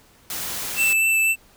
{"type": "noise", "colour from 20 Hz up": "white", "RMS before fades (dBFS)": -29, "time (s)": [0.3, 0.93], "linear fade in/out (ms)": 2}
{"type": "tone with vibrato", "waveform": "square", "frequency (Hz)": 2651, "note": "E7", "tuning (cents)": 9, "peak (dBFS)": -17, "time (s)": [0.76, 1.36], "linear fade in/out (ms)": 50, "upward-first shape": "sine", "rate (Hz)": 4, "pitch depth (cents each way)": 11}
{"effects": ["pink hiss -54 dBFS RMS until 1.56 s"]}